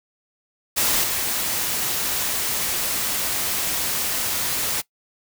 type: noise with level steps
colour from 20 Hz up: white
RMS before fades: -20 / -24 dBFS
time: 0.76-4.82 s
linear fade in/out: 20 ms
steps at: 1.03 s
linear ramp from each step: 10 ms
effects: noise-tail reverb RT60 0.1 s tail -20 dB re dry